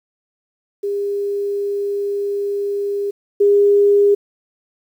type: tone pair in turn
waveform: sine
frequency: 403.7 / 405.8 Hz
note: G#4 / G#4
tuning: -49 / -40 cents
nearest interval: unison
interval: 9 cents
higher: second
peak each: -18 / -9 dBFS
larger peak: second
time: 0.83-3.11 / 3.4-4.15 s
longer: first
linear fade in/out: 10 ms
effects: 8-bit